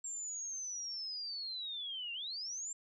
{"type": "linear two-way sweep", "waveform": "sine", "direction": "down then up", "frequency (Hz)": [7459, 2735, 7459], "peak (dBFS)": -39, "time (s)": [0.04, 2.73], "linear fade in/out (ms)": 5, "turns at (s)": 2.13, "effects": []}